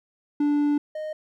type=tone pair in turn; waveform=triangle; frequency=292.2 / 617.7 Hz; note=D4 / D#5; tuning=-9 / -13 cents; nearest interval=octave + minor second; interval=1296 cents; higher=second; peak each=-17 / -27 dBFS; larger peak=first; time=0.4-0.78 / 0.95-1.13 s; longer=first; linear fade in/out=5 ms; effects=none

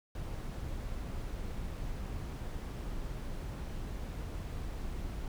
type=noise; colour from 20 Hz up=brown; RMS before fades=-39 dBFS; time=0.15-5.28 s; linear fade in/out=2 ms; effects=none

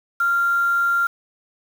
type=tone with quantisation; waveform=sine; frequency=1388 Hz; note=F6; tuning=11 cents flat; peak=-16 dBFS; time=0.2-1.07 s; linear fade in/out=5 ms; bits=6; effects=none

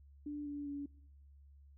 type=tone with pitch steps; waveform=sine; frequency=293.4 / 289 / 284.7 Hz; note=D4 / D4 / C#4; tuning=-2 / -28 / +46 cents; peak=-39 dBFS; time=0.26-0.86 s; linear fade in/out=5 ms; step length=200 ms; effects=noise-tail reverb RT60 0.7 s tail -23 dB re dry + added 70 Hz sine -57 dBFS peak until 1.77 s

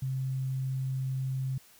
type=tone; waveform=sine; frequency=132 Hz; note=C3; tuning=16 cents sharp; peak=-29 dBFS; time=0.02-1.58 s; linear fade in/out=5 ms; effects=white hiss -58 dBFS RMS until 1.79 s

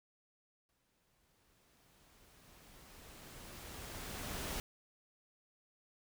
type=noise with exponential growth; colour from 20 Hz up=pink; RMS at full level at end=-40 dBFS; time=0.69-4.6 s; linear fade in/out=1 ms; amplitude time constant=850 ms; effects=none

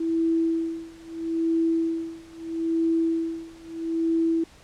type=tone with tremolo; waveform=sine; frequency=328.8 Hz; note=E4; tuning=4 cents flat; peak=-19 dBFS; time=0-4.44 s; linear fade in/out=5 ms; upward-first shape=sine; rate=0.77 Hz; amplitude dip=95%; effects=pink hiss -52 dBFS RMS until 4.63 s + low-pass 8000 Hz 12 dB/octave

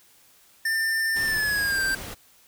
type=tone with pitch glide; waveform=square; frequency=1794 to 1570.8 Hz; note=A6 to G6; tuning=+33 to +3 cents; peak=-23 dBFS; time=0.65-1.95 s; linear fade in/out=5 ms; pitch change=-230 cents; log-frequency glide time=1.25-1.82 s
type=noise; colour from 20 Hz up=pink; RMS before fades=-37 dBFS; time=1.15-2.15 s; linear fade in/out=20 ms
effects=white hiss -57 dBFS RMS until 2.47 s

